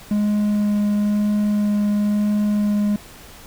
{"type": "tone with vibrato", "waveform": "triangle", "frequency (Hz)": 207.7, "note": "G#3", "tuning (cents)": 0, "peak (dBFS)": -14, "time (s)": [0.11, 2.96], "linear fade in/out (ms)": 2, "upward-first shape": "sine", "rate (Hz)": 1, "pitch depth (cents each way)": 8, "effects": ["pink hiss -42 dBFS RMS until 3.46 s"]}